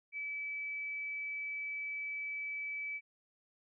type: tone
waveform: sine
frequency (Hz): 2300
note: D7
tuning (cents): -37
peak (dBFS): -37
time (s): 0.12-3.01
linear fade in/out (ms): 50
effects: none